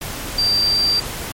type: tone in noise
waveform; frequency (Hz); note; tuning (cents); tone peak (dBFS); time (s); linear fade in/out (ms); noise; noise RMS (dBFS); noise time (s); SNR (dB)
sine; 4699; D8; 0; -14; 0.38-1; 5; pink; -28; 0.01-1.32; +11
effects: MP3 64 kbps